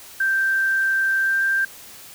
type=tone with pitch glide; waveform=sine; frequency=1568 to 1578.9 Hz; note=G6 to G6; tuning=0 to +12 cents; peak=-17 dBFS; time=0.2-1.65 s; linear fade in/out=5 ms; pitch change=+12 cents; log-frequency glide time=1.19-1.44 s; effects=white hiss -42 dBFS RMS until 2.14 s